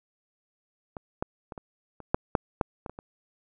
clicks, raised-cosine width 1 ms, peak -23 / -14 / -24 / -25 / -29 / -7 / -7 / -9 / -21 / -25 / -26 dBFS, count 11, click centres 0.968 / 1.225 / 1.522 / 1.578 / 2.003 / 2.145 / 2.352 / 2.612 / 2.862 / 2.896 / 2.989 s, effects none

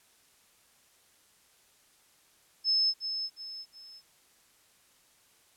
sine tone with echo, 5220 Hz, E8, 18 cents flat, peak -23 dBFS, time 2.64-2.94 s, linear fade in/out 50 ms, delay 360 ms, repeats 3, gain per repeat -8 dB, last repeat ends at 4.02 s, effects white hiss -64 dBFS RMS until 5.56 s + low-pass 12000 Hz 12 dB/octave

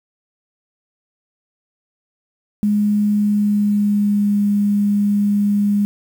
sine tone with pitch glide, 207.7 to 204.4 Hz, G#3 to G#3, 0 to -27 cents, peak -13 dBFS, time 2.63-5.85 s, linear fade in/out 0 ms, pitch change -27 cents, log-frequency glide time 3.1-4.41 s, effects 7-bit

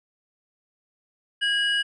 triangle tone pair together, 1638 / 2916 Hz, G#6 / F#7, -24 / -26 cents, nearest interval minor seventh, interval 998 cents, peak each -22 dBFS, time 1.41-1.83 s, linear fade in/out 20 ms, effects resampled to 22050 Hz

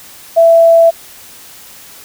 sine tone, 665 Hz, E5, 15 cents sharp, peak -3 dBFS, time 0.36-0.91 s, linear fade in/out 20 ms, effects white hiss -36 dBFS RMS until 2.04 s

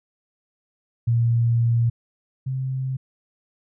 sine tone pair in turn, 117.1 / 131.44 Hz, A#2 / C3, +8 / +8 cents, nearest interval major second, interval 200 cents, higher second, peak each -16 / -23 dBFS, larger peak first, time 1.07-1.9 / 2.46-2.97 s, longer first, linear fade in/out 10 ms, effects none

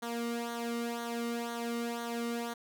sawtooth tone with flanger, 234.9 Hz, A#3, 13 cents sharp, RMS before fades -36 dBFS, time 0.02-2.54 s, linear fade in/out 10 ms, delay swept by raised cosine 0.39 to 1.22 ms, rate 2 Hz, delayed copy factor -0.7, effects none

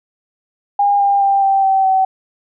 sine tone with pitch steps, 810 / 800.2 / 790.6 / 781.1 / 771.6 / 762.3 Hz, G#5 / G5 / G5 / G5 / G5 / G5, -43 / +35 / +15 / -6 / -28 / -49 cents, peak -10 dBFS, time 0.79-2.05 s, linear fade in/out 5 ms, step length 210 ms, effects none

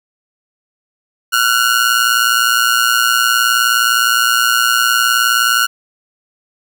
sawtooth ring-modulated tone, 1426 Hz, F6, 36 cents sharp, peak -4 dBFS, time 1.32-5.67 s, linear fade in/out 20 ms, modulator 59.7 Hz, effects none

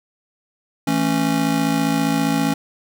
square chord, A major, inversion second, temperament just, 165 / 220 / 275 Hz, E3 / A3 / C#4, +2 / 0 / -14 cents, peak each -24 / -24 / -20 dBFS, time 0.87-2.54 s, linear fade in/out 5 ms, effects none

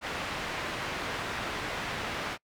white low-pass noise, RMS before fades -35 dBFS, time 0.01-2.38 s, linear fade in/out 50 ms, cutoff 2200 Hz, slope 12 dB/octave, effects noise-tail reverb RT60 0.1 s tail -26 dB re dry

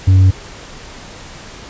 triangle tone with tanh clipping, 94.5 Hz, F#2, 37 cents sharp, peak -6 dBFS, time 0.07-0.31 s, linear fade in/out 10 ms, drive 8 dB, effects pink hiss -34 dBFS RMS until 1.69 s + resampled to 16000 Hz

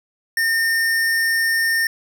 square tone, 1819 Hz, A#6, 43 cents flat, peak -17 dBFS, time 0.37-1.87 s, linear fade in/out 2 ms, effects none

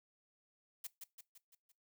blue noise with echo, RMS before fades -44 dBFS, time 0.84-0.87 s, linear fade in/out 5 ms, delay 170 ms, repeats 5, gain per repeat -5 dB, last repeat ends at 1.72 s, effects noise-tail reverb RT60 0.2 s tail -20 dB re dry

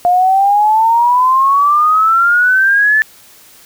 sine exponential sweep, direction up, 703 to 1760 Hz, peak -7 dBFS, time 0.05-3.02 s, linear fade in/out 0 ms, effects white hiss -42 dBFS RMS until 3.65 s

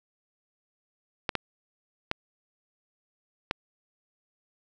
clicks, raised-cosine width 0.3 ms, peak -10 dBFS, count 4, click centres 1.292 / 1.353 / 2.114 / 3.511 s, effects none

